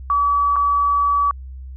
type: tone with dropouts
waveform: sine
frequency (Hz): 1144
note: D6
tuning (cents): -46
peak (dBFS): -14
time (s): 0.1-1.31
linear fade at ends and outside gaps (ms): 1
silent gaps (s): 0.559-0.564
effects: added 65 Hz sine -31 dBFS peak until 1.76 s